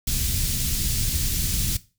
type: band-stop noise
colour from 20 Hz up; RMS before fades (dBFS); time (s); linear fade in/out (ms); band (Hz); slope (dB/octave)
pink; -24; 0.07-1.77; 5; 140 to 4500; 12
effects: noise-tail reverb RT60 0.3 s tail -17 dB re dry